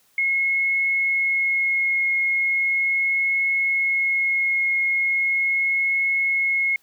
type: tone with vibrato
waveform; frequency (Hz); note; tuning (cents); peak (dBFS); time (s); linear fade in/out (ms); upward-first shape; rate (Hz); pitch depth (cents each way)
sine; 2167; C#7; -40; -18; 0.18-6.76; 2; triangle; 0.38; 8
effects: white hiss -61 dBFS RMS until 6.82 s